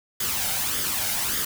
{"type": "noise with flanger", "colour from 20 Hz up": "white", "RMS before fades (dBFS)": -26, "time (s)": [0.2, 1.45], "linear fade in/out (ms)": 5, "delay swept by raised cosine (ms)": [0.59, 1.37], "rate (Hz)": 1.7, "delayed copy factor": 0.55, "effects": []}